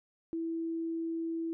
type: tone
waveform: sine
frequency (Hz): 329.3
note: E4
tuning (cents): -2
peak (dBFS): -32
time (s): 0.33-1.53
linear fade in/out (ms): 0
effects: none